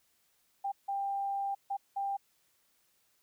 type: tone bursts at uneven times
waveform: sine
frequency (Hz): 793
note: G5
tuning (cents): +20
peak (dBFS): -31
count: 4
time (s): 0.64-0.72 / 0.88-1.55 / 1.7-1.77 / 1.96-2.17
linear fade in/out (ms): 10
effects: white hiss -72 dBFS RMS until 3.22 s